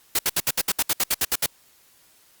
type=noise bursts; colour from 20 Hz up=white; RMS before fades=-21 dBFS; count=13; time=0.15-1.462 s; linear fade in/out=5 ms; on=40 ms; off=66 ms; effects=white hiss -57 dBFS RMS until 2.4 s + Opus 48 kbps